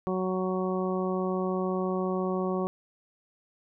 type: harmonic tone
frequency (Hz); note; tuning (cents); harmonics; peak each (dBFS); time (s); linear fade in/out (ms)
185.8; F#3; +7; 1 / 2 / 3 / 4 / 5 / 6; -30 / -30 / -35 / -38 / -42 / -37; 0.07-2.67; 0
effects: none